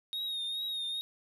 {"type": "tone with vibrato", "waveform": "triangle", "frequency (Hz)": 3729, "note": "A#7", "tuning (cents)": 0, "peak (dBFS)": -32, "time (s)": [0.13, 1.01], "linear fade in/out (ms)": 0, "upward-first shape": "triangle", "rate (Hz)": 2.4, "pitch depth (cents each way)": 55, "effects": []}